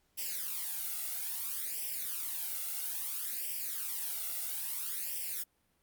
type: noise with flanger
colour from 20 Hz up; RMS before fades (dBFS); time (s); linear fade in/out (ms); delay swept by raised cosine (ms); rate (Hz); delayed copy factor
blue; -37; 0.17-5.44; 20; 0.37 to 1.47; 0.6; +0.9
effects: pink hiss -74 dBFS RMS until 5.82 s + Opus 48 kbps